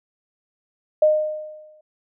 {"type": "tone with exponential decay", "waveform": "sine", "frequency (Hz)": 614, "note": "D#5", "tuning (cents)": -23, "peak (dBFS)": -10, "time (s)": [1.02, 1.81], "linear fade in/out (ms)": 5, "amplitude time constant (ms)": 170, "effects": []}